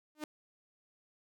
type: tone with exponential growth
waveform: sawtooth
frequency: 303.7 Hz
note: D#4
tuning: 42 cents flat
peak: -30 dBFS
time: 0.15-0.24 s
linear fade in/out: 1 ms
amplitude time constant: 18 ms
effects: none